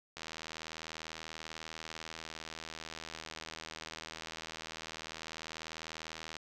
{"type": "click train", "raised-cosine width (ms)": 0.2, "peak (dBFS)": -25, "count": 498, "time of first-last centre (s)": [0.17, 6.367], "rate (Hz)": 80.2, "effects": []}